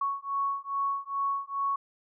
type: beating tone pair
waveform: sine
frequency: 1108.7 / 1111.1 Hz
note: C#6 / C#6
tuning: 0 / +4 cents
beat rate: 2.4 Hz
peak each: -31 dBFS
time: 0.01-1.76 s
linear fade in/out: 5 ms
effects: none